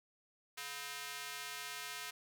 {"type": "tone with high-pass filter", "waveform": "square", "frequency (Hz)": 142, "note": "C#3", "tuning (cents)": 42, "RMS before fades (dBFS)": -45, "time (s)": [0.57, 2.11], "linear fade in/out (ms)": 10, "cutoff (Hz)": 1700, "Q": 0.77, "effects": []}